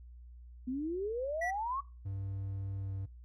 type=exponential sweep; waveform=sine; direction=up; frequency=244.9 to 1141 Hz; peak=-33 dBFS; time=0.67-1.81 s; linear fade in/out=10 ms
type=tone; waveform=triangle; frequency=1953 Hz; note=B6; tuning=20 cents flat; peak=-33 dBFS; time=1.41-1.51 s; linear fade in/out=10 ms
type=tone with pitch glide; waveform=triangle; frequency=97.8 to 96.96 Hz; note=G2 to G2; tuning=-4 to -18 cents; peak=-34 dBFS; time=2.05-3.06 s; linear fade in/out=10 ms; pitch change=-14 cents; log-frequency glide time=2.79-2.91 s
effects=noise-tail reverb RT60 0.3 s tail -20 dB re dry + added 60 Hz sine -49 dBFS peak until 3.24 s